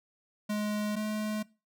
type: tone pair in turn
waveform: square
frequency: 209.9 / 213.4 Hz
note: G#3 / G#3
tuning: +19 / +47 cents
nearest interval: unison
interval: 28 cents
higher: second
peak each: -30 / -31 dBFS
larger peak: first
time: 0.49-0.96 / 0.96-1.43 s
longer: neither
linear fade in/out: 10 ms
effects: noise-tail reverb RT60 0.3 s tail -21 dB re dry